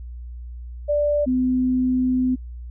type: tone pair in turn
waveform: sine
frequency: 587.3 / 254.5 Hz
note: D5 / C4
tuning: 0 / -48 cents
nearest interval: octave + major second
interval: 1448 cents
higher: first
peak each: -17 dBFS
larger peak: neither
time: 0.88-1.26 / 1.26-2.36 s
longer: second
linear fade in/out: 20 ms
effects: added 60 Hz sine -32 dBFS peak until 2.7 s